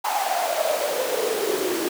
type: noise with high-pass filter sweep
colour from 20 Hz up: pink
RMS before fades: -24 dBFS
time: 0.04-1.89 s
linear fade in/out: 10 ms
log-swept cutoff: 850 to 330 Hz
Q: 9.2
effects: none